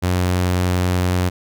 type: tone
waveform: sawtooth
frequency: 90.4 Hz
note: F#2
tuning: 40 cents flat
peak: -12 dBFS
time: 0.02-1.3 s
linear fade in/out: 20 ms
effects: none